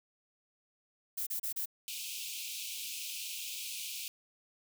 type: noise bursts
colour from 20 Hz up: violet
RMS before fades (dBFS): -36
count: 4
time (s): 1.17-1.658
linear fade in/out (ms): 10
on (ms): 98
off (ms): 32
type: high-pass noise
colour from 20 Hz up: pink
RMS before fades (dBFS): -41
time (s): 1.88-4.08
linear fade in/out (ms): 0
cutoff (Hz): 2400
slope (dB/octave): 96
effects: none